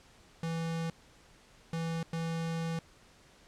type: tone bursts at uneven times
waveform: square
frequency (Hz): 164.81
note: E3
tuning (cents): 0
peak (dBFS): -33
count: 3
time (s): 0.43-0.9 / 1.73-2.03 / 2.13-2.79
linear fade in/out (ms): 2
effects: pink hiss -60 dBFS RMS until 3.47 s + low-pass 8000 Hz 12 dB/octave